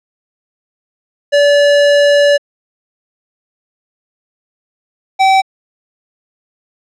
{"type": "tone pair in turn", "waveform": "square", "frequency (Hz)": [576, 768.9], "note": ["D5", "G5"], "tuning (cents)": [-34, -34], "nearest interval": "perfect fourth", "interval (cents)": 500, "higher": "second", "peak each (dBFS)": -7, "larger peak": "neither", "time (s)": [[1.32, 2.38], [5.19, 5.42]], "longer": "first", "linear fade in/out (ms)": 20, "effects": ["low-pass 5000 Hz 12 dB/octave"]}